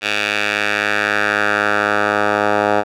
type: tone with band-pass filter sweep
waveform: 10% pulse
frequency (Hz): 103.83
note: G#2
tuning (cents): 0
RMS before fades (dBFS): -17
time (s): 0.01-2.84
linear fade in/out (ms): 50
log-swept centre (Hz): 2700 to 900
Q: 1.9
effects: none